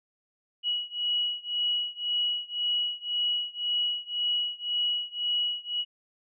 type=beating tone pair; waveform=sine; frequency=2918 / 2919.9 Hz; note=F#7 / F#7; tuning=-25 / -24 cents; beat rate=1.9 Hz; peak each=-29 / -30 dBFS; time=0.63-5.85 s; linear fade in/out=50 ms; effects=none